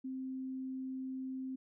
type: tone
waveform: sine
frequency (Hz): 261.6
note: C4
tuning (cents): 0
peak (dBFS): -38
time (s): 0.04-1.56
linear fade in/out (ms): 10
effects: none